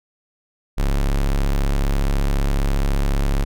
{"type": "tone", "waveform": "45% pulse", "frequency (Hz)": 34.65, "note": "C#1", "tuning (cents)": 0, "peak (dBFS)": -16, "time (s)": [0.77, 3.45], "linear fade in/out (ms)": 20, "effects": []}